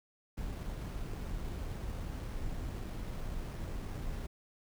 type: noise with sample-and-hold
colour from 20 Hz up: brown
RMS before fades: -39 dBFS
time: 0.37-4.27 s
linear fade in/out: 10 ms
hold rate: 7350 Hz
effects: none